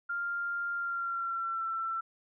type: tone with pitch glide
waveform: sine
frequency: 1396.9 to 1341.5 Hz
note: F6 to E6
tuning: 0 to +30 cents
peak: -31 dBFS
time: 0.09-2.01 s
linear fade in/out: 10 ms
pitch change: -70 cents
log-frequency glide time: 0.74-1.63 s
effects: none